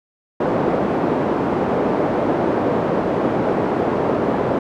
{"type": "band-pass noise", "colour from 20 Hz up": "pink", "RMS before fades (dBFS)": -19, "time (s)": [0.4, 4.59], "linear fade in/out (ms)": 5, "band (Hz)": [250, 710], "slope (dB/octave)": 12, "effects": []}